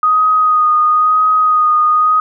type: tone with vibrato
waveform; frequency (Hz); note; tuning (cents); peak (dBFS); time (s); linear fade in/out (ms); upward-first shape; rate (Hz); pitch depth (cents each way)
sine; 1244.5; D#6; 0; -8; 0.03-2.2; 2; sine; 0.99; 20
effects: none